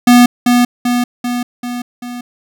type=tone with echo; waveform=square; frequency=243.9 Hz; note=B3; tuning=21 cents flat; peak=-4 dBFS; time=0.07-0.26 s; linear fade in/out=5 ms; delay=390 ms; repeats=5; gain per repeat=-4 dB; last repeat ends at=2.21 s; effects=none